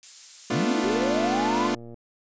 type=noise; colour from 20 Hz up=violet; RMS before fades=-35 dBFS; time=0.03-0.98 s; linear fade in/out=0 ms
type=chord; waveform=sawtooth; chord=B half-diminished seventh; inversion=third; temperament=equal; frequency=220 / 246.9 / 293.7 / 349.2 Hz; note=A3 / B3 / D4 / F4; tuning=0 / 0 / 0 / 0 cents; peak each=-25 dBFS; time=0.5-1.75 s; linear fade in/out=5 ms
type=linear sweep; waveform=sine; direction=up; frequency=98 to 1066 Hz; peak=-25 dBFS; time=0.51-1.71 s; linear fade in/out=50 ms
type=click train; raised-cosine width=2 ms; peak=-30 dBFS; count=130; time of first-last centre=0.84-1.943 s; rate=117 Hz
effects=resampled to 16000 Hz